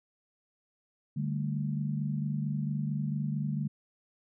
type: chord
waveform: sine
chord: D suspended fourth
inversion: none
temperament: just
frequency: 146.83 / 195.78 / 220.2 Hz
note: D3 / G3 / A3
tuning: 0 / -2 / +2 cents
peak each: -31 / -36 / -36 dBFS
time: 1.16-3.68 s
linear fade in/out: 10 ms
effects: none